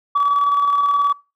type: tone with tremolo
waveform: sine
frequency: 1143 Hz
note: D6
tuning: 47 cents flat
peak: -11 dBFS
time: 0.15-1.13 s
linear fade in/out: 10 ms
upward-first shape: square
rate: 19 Hz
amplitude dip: 35%
effects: noise-tail reverb RT60 0.3 s tail -24 dB re dry + tanh soft clip ceiling -10 dBFS